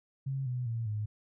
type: tone with pitch steps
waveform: sine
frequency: 135.2 / 124.7 / 115.01 / 106.08 Hz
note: C#3 / B2 / A#2 / G#2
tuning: -43 / +17 / -23 / +37 cents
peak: -31 dBFS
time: 0.26-1.06 s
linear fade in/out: 10 ms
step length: 200 ms
effects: none